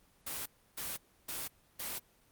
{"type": "noise bursts", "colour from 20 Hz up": "white", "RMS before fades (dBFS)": -39, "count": 4, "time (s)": [0.26, 1.99], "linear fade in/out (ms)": 10, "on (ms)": 200, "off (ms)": 310, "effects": ["pink hiss -67 dBFS RMS until 2.31 s", "Opus 24 kbps"]}